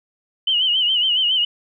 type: tone with vibrato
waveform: sine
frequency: 2993 Hz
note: F#7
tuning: 19 cents sharp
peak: -15 dBFS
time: 0.47-1.45 s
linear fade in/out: 5 ms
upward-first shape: sine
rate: 7.2 Hz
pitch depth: 86 cents each way
effects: none